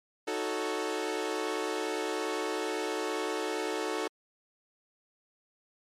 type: chord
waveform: sawtooth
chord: D# half-diminished seventh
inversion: none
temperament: equal with one note detuned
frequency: 312.4 / 370 / 440 / 554.4 Hz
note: D#4 / F#4 / A4 / C#5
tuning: +7 / 0 / 0 / 0 cents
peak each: -33 / -32 / -30 / -36 dBFS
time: 0.27-4.08 s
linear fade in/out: 10 ms
effects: low-pass 9000 Hz 12 dB/octave + MP3 64 kbps